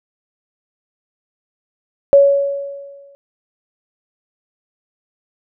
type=tone with exponential decay; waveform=sine; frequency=560 Hz; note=C#5; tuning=18 cents sharp; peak=-3 dBFS; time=2.13-3.15 s; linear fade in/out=0 ms; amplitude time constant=220 ms; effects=none